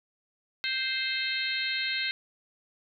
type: harmonic tone with a mistuned harmonic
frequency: 523.3 Hz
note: C5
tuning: in tune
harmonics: 3 / 4 / 5 / 6 / 7 / 8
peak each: -35 / -33 / -36 / -38 / -35 / -34 dBFS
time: 0.64-2.11 s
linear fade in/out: 0 ms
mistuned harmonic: 7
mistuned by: +33 cents
effects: none